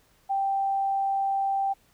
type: tone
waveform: sine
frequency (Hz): 784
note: G5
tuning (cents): 0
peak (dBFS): -23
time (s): 0.29-1.74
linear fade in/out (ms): 20
effects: pink hiss -63 dBFS RMS until 1.93 s